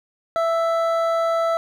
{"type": "tone pair together", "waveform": "triangle", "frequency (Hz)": [663.6, 1318.5], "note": ["E5", "E6"], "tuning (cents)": [11, 0], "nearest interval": "octave", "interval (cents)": 1189, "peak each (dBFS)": [-17, -22], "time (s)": [0.36, 1.57], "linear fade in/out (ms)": 0, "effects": []}